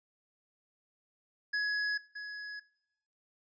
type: tone pair in turn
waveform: square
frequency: 1680 / 1680 Hz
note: G#6 / G#6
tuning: +19 / +19 cents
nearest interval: unison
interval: 0 cents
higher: neither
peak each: -30 / -40 dBFS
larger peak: first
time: 1.53-1.98 / 2.15-2.6 s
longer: neither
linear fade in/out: 10 ms
effects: noise-tail reverb RT60 0.8 s tail -21 dB re dry + resampled to 16000 Hz